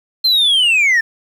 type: linear sweep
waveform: sine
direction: down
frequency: 4186 to 1754 Hz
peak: -7 dBFS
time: 0.24-1.01 s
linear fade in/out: 10 ms
effects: tanh soft clip ceiling -9 dBFS + 7-bit